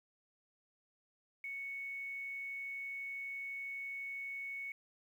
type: tone with quantisation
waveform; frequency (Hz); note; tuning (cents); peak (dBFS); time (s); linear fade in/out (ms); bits
sine; 2217; C#7; 0; -40; 1.44-4.72; 2; 11
effects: none